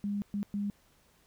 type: tone bursts at uneven times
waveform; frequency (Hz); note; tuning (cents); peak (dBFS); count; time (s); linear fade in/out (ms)
sine; 203.3; G#3; -37; -30; 3; 0.04-0.22 / 0.34-0.43 / 0.54-0.7; 0
effects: pink hiss -66 dBFS RMS until 1.26 s